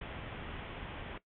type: low-pass noise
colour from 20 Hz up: pink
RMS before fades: -44 dBFS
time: 0.01-1.18 s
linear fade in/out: 5 ms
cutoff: 3400 Hz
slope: 96 dB/octave
effects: noise-tail reverb RT60 0.1 s tail -17 dB re dry